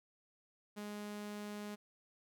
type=tone; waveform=sawtooth; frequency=207.7 Hz; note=G#3; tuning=in tune; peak=-39 dBFS; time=0.76-1.76 s; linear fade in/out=20 ms; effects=none